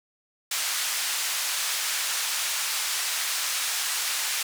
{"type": "band-pass noise", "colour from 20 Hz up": "white", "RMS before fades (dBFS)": -28, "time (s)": [0.51, 4.43], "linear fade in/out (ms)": 5, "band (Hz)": [1100, 8800], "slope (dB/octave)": 12, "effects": []}